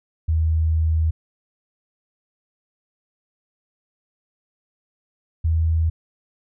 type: tone pair in turn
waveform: sine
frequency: 79.9 / 81.06 Hz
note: D#2 / E2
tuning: +47 / -29 cents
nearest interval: unison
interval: 24 cents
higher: second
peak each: -16 dBFS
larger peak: neither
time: 0.28-1.11 / 5.44-5.9 s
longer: first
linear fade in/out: 10 ms
effects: none